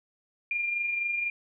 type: tone with amplitude modulation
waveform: sine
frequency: 2401 Hz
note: D7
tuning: 38 cents sharp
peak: -25 dBFS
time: 0.51-1.3 s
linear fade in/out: 2 ms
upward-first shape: sine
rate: 24 Hz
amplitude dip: 40%
effects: none